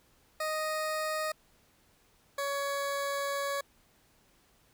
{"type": "tone pair in turn", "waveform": "20% pulse", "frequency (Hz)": [622.3, 560.8], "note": ["D#5", "C#5"], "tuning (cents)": [0, 20], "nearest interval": "major second", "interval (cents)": 180, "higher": "first", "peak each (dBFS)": -26, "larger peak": "neither", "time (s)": [[0.4, 1.32], [2.38, 3.61]], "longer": "second", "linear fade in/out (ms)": 5, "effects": ["pink hiss -66 dBFS RMS until 4.73 s"]}